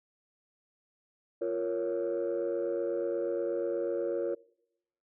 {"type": "chord", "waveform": "sine", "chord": "Bb minor", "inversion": "second", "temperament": "equal", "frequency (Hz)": [349.2, 466.2, 554.4], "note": ["F4", "Bb4", "Db5"], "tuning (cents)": [0, 0, 0], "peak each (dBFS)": -32, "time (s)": [1.41, 4.35], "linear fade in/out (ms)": 10, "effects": ["noise-tail reverb RT60 0.8 s tail -23 dB re dry", "tanh soft clip ceiling -24 dBFS"]}